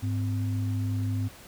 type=tone pair together; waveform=sine; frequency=102.49 / 258.5 Hz; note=G#2 / C4; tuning=-22 / -21 cents; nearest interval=octave + major third; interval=1601 cents; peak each=-26 / -34 dBFS; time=0.02-1.29 s; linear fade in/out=20 ms; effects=pink hiss -49 dBFS RMS until 1.47 s